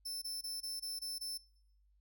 sawtooth tone bursts, 5300 Hz, E8, 9 cents sharp, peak -37 dBFS, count 7, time 0.05-1.378 s, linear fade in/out 10 ms, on 170 ms, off 23 ms, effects noise-tail reverb RT60 0.9 s tail -24 dB re dry + added 50 Hz sine -67 dBFS peak until 2 s

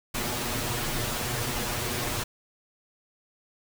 pink noise with comb filter, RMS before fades -30 dBFS, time 0.14-2.24 s, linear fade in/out 10 ms, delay 8.3 ms, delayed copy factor +1, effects none

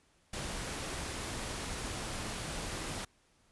pink noise, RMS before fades -39 dBFS, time 0.33-3.05 s, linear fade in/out 5 ms, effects pink hiss -69 dBFS RMS until 3.51 s + resampled to 24000 Hz

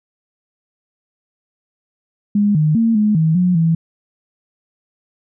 sine tone with pitch steps, 205.4 / 153.4 / 227.6 / 211.3 / 159.6 / 180.1 / 164 Hz, G#3 / D#3 / A#3 / G#3 / D#3 / F#3 / E3, -19 / -24 / -41 / +30 / +44 / -46 / -9 cents, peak -11 dBFS, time 2.35-3.75 s, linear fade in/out 5 ms, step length 200 ms, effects none

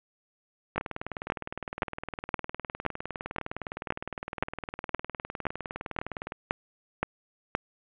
two click trains, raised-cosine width 0.5 ms, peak -19 / -10 dBFS, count 110 / 14, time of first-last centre 0.76-6.321 / 0.78-7.551 s, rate 19.6 / 1.92 Hz, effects resampled to 8000 Hz + 7-bit

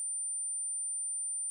sine tone, 9140 Hz, D9, 48 cents flat, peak -33 dBFS, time 0-1.5 s, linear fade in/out 0 ms, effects none

